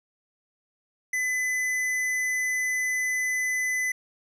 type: tone with hard clipping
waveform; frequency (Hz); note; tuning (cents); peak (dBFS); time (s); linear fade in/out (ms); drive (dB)
sine; 2010; B6; +30; -26; 1.13-3.92; 5; 11
effects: none